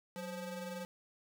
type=ring-modulated tone; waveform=35% pulse; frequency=352.7 Hz; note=F4; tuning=17 cents sharp; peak=-36 dBFS; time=0.16-0.85 s; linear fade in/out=0 ms; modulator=166 Hz; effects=none

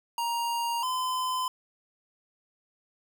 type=tone pair in turn; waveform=square; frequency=938 / 1020.7 Hz; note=A#5 / C6; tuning=+11 / -43 cents; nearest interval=minor second; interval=146 cents; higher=second; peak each=-28 dBFS; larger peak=neither; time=0.18-0.83 / 0.83-1.48 s; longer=neither; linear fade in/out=2 ms; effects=none

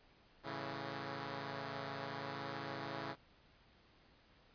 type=chord; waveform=5% pulse; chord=A major; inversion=none; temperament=equal; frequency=110 / 138.59 / 164.81 Hz; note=A2 / C#3 / E3; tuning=0 / 0 / 0 cents; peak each=-37 / -33 / -37 dBFS; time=0.43-3.16 s; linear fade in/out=50 ms; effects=pink hiss -67 dBFS RMS until 4.54 s + resampled to 11025 Hz

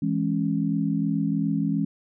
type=chord; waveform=sine; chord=C# minor; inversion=first; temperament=equal with one note detuned; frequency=164.81 / 207.7 / 274.6 Hz; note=E3 / G#3 / C#4; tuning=0 / 0 / -16 cents; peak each=-26 dBFS; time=0.02-1.85 s; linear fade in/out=5 ms; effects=none

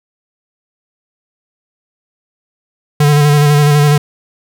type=tone with vibrato; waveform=square; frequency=146.83 Hz; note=D3; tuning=in tune; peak=-7 dBFS; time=3-3.98 s; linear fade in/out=5 ms; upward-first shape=square; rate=12 Hz; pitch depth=24 cents each way; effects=none

